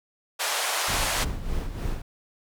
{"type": "band-pass noise", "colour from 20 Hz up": "pink", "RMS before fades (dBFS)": -27, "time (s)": [0.39, 1.25], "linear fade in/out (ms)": 20, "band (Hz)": [600, 12000], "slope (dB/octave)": 24}
{"type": "noise with tremolo", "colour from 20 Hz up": "brown", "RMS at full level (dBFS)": -27, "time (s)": [0.88, 2.02], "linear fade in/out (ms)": 5, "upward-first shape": "sine", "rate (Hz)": 3.3, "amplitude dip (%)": 60}
{"effects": []}